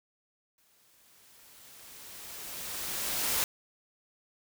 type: noise with exponential growth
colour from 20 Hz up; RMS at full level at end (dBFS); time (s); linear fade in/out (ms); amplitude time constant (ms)
white; -28; 0.58-3.44; 1; 620
effects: none